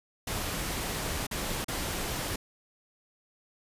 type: noise with dropouts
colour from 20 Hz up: pink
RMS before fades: -33 dBFS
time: 0.27-2.36 s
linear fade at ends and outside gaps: 5 ms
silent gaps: 1.268-1.311 / 1.645-1.682 s
effects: resampled to 32000 Hz